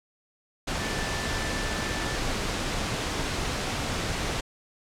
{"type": "tone in noise", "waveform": "sine", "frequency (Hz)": 1760, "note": "A6", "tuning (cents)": 0, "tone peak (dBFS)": -37, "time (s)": [0.79, 2.16], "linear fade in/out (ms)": 10, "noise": "pink", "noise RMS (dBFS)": -29, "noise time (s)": [0.67, 4.41], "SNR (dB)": -11, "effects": ["low-pass 7000 Hz 12 dB/octave"]}